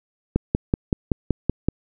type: click train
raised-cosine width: 3 ms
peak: -5 dBFS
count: 8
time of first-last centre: 0.36-1.686 s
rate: 5.28 Hz
effects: none

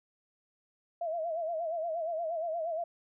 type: tone with vibrato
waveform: sine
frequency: 659.3 Hz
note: E5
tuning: in tune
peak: -31 dBFS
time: 1.01-2.84 s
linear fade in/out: 5 ms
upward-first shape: sine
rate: 8.5 Hz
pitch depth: 94 cents each way
effects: none

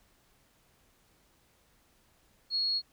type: tone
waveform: sine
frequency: 4318 Hz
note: C#8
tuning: 46 cents flat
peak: -27 dBFS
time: 2.5-2.82 s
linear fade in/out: 50 ms
effects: pink hiss -67 dBFS RMS until 2.92 s

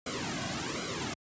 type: noise with flanger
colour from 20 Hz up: pink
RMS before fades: -35 dBFS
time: 0.06-1.14 s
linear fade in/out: 5 ms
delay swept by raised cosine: 1.1 to 2.3 ms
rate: 1.3 Hz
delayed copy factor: -0.8
effects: high-pass 80 Hz 12 dB/octave + resampled to 16000 Hz

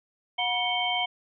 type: tone cluster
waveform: sine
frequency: 724 / 966 / 2223 / 3130 Hz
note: F#5 / B5 / C#7 / G7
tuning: -38 / -39 / +4 / -3 cents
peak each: -29 / -34 / -31 / -28 dBFS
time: 0.38-1.06 s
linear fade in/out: 10 ms
effects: none

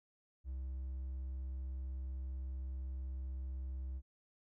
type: tone with hard clipping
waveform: triangle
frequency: 65.41 Hz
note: C2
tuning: in tune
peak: -40 dBFS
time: 0.44-4.02 s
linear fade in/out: 50 ms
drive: 5 dB
effects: none

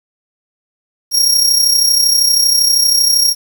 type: tone with amplitude modulation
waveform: sawtooth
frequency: 5588 Hz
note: F8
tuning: in tune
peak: -4 dBFS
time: 1.11-3.35 s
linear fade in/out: 50 ms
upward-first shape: sine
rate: 32.7 Hz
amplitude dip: 55%
effects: 7-bit

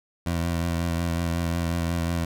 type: tone with vibrato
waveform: 20% pulse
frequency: 84.6 Hz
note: E2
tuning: 45 cents sharp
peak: -19 dBFS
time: 0.26-2.25 s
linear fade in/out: 5 ms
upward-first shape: triangle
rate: 5.5 Hz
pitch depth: 34 cents each way
effects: none

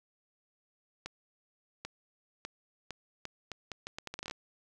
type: accelerating click train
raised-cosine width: 0.2 ms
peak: -22 dBFS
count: 17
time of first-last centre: 1.06-4.311 s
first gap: 790 ms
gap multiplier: 0.76
effects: none

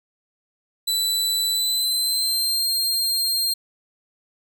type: tone with pitch glide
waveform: sawtooth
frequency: 3982 to 4197 Hz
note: B7 to C8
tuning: +14 to +5 cents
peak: -17 dBFS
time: 0.87-3.54 s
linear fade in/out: 10 ms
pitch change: +91 cents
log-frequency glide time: 1.51-2.65 s
effects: none

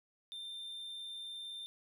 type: tone with amplitude modulation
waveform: triangle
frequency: 3589 Hz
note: A7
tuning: 34 cents sharp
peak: -40 dBFS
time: 0.32-1.66 s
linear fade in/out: 0 ms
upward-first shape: sine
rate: 99.5 Hz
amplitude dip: 25%
effects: none

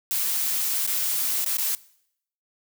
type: noise with dropouts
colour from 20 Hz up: blue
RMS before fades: -25 dBFS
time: 0.11-1.75 s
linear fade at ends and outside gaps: 0 ms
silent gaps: 0.865-0.875 / 1.445-1.462 / 1.57-1.584 s
effects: noise-tail reverb RT60 0.7 s tail -21 dB re dry

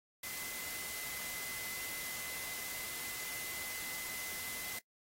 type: tone in noise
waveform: sine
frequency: 2035 Hz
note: C7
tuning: 49 cents flat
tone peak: -47 dBFS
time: 0.23-4.79 s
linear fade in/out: 5 ms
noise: white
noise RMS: -43 dBFS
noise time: 0.23-4.79 s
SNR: -7 dB
effects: noise-tail reverb RT60 0.1 s tail -23 dB re dry + AAC 48 kbps

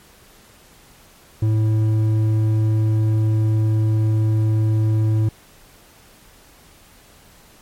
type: tone with hard clipping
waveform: sine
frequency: 108.9 Hz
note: A2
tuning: 17 cents flat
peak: -16 dBFS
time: 1.42-5.29 s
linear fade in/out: 5 ms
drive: 6 dB
effects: pink hiss -49 dBFS RMS until 7.61 s + MP3 64 kbps

